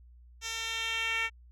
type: tone with band-pass filter sweep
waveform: 10% pulse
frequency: 453 Hz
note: A#4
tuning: 50 cents flat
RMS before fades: -33 dBFS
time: 0.41-1.3 s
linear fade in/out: 50 ms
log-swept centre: 5000 to 2300 Hz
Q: 2.3
effects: added 60 Hz sine -52 dBFS peak until 1.51 s